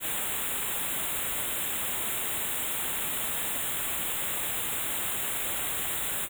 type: band-stop noise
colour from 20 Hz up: white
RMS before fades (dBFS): -31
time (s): 0-6.29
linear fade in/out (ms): 50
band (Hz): 3800 to 7100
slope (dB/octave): 96
effects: none